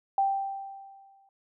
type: tone with exponential decay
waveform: sine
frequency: 784 Hz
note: G5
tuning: in tune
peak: -20 dBFS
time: 0.18-1.29 s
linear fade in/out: 2 ms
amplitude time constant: 240 ms
effects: none